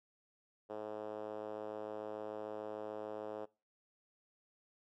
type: tone with band-pass filter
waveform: 5% pulse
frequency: 106.8 Hz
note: G#2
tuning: 49 cents sharp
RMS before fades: -44 dBFS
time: 0.69-3.46 s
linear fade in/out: 20 ms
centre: 490 Hz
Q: 2.2
effects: noise-tail reverb RT60 0.3 s tail -22 dB re dry